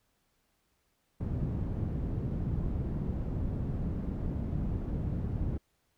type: low-pass noise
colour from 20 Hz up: white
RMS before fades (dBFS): -33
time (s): 1.2-5.58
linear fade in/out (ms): 10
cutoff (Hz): 150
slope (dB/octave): 12
effects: pink hiss -75 dBFS RMS until 5.97 s